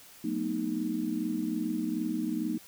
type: chord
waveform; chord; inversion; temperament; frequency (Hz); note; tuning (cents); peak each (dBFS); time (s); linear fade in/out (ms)
sine; B dominant seventh; second; equal with one note detuned; 185 / 224.4 / 246.9 / 311.1; F#3 / A3 / B3 / D#4; 0 / +34 / 0 / 0; -38 / -34 / -35 / -32; 0.24-2.58; 5
effects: white hiss -53 dBFS RMS until 2.67 s